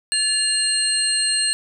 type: tone cluster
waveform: sine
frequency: 1727 / 2805 / 4203 / 8440 Hz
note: A6 / F7 / C8 / C9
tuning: -33 / +7 / +7 / +14 cents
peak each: -29 / -26 / -21 / -21 dBFS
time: 0.12-1.53 s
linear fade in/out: 0 ms
effects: none